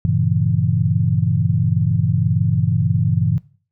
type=chord; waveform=sine; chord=G diminished seventh; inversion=none; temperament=equal; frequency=98 / 116.54 / 138.59 / 164.81 Hz; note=G2 / Bb2 / Db3 / Fb3; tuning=0 / 0 / 0 / 0 cents; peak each=-20 dBFS; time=0.05-3.38 s; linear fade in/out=0 ms; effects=noise-tail reverb RT60 0.4 s tail -18 dB re dry